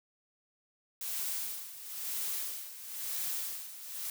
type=noise with tremolo; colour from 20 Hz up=blue; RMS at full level=-35 dBFS; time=1.01-4.1 s; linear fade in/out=2 ms; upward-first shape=sine; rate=1 Hz; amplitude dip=75%; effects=none